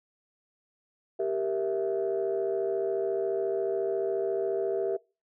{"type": "chord", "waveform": "sine", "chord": "E diminished", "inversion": "first", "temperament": "equal", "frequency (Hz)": [392, 466.2, 659.3], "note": ["G4", "Bb4", "E5"], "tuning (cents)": [0, 0, 0], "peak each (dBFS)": [-28, -31, -31], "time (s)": [1.19, 4.97], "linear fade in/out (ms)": 10, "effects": ["noise-tail reverb RT60 0.3 s tail -24 dB re dry", "tanh soft clip ceiling -19 dBFS"]}